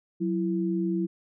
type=tone pair together; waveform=sine; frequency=185 / 333.3 Hz; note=F#3 / E4; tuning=0 / +19 cents; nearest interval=minor seventh; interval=1019 cents; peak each=-27 dBFS; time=0.2-1.07 s; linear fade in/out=20 ms; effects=none